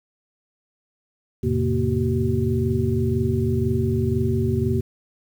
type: tone cluster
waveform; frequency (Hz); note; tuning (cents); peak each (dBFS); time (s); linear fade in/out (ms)
sine; 85.8 / 109.9 / 131.8 / 233.4 / 379.5; F2 / A2 / C3 / A#3 / F#4; -30 / -2 / +13 / +2 / +44; -25; 1.43-4.81; 10
effects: 8-bit